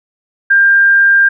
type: tone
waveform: sine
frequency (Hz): 1596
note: G6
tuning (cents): +31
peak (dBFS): -5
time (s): 0.5-1.29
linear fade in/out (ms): 10
effects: none